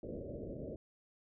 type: low-pass noise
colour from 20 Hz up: white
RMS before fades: -44 dBFS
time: 0.03-0.76 s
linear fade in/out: 2 ms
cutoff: 610 Hz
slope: 96 dB/octave
effects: none